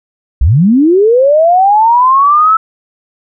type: linear sweep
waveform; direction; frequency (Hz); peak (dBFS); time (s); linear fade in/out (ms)
sine; up; 50.7 to 1324; -4; 0.41-2.57; 5
effects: none